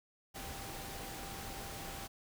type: tone in noise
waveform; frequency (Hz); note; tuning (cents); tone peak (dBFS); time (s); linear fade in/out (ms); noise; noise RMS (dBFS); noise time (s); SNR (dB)
sine; 786; G5; +4; -51; 0.34-2.08; 20; pink; -45; 0.34-2.08; -9
effects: none